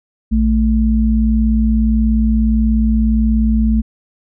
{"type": "tone pair together", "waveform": "sine", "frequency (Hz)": [58.41, 220], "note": ["A#1", "A3"], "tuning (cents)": [4, 0], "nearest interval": "octave + major seventh", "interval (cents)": 2296, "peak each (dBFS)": -13, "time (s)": [0.31, 3.82], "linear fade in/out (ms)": 20, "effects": []}